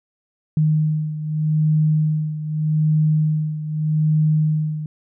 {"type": "beating tone pair", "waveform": "sine", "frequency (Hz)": [154.2, 155.02], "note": ["D#3", "D#3"], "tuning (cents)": [-15, -6], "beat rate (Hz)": 0.82, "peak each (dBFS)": [-17, -22], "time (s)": [0.57, 4.86], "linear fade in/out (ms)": 2, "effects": []}